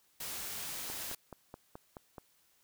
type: noise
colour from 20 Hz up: white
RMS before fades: -41 dBFS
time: 0.2-1.15 s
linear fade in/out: 5 ms
type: click train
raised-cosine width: 1 ms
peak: -31 dBFS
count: 7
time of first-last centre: 0.9-2.182 s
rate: 4.68 Hz
effects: white hiss -70 dBFS RMS until 2.63 s